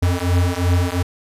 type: beating tone pair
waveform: square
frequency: 87.31 / 90.11 Hz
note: F2 / F#2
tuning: 0 / -45 cents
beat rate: 2.8 Hz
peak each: -19 dBFS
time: 0.02-1.03 s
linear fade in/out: 10 ms
effects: resampled to 32000 Hz